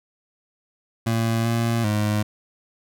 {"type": "tone with pitch steps", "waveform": "25% pulse", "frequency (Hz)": [114.1, 115.9, 105.4], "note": ["A#2", "A#2", "G#2"], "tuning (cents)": [-37, -10, 26], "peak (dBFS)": -16, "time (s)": [1.06, 2.23], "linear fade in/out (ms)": 10, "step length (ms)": 390, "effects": []}